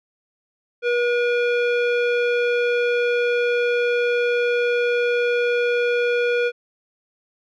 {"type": "tone with low-pass filter", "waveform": "square", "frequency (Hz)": 481.8, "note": "B4", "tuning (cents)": -43, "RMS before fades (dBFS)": -20, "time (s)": [0.82, 6.52], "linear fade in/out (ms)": 50, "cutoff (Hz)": 2500, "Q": 1.7, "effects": []}